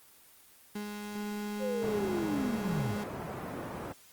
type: tone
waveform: 35% pulse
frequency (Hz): 207.7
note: G#3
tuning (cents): 0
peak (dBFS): -33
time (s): 0.75-3.04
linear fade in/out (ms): 5
type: linear sweep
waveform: sine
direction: down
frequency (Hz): 534 to 92.5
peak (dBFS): -31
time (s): 1.59-2.96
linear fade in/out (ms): 50
type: band-pass noise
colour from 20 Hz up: pink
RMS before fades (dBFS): -40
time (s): 1.82-3.93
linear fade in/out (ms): 10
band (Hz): 120 to 1200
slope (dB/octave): 12
effects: white hiss -58 dBFS RMS until 4.12 s + Opus 24 kbps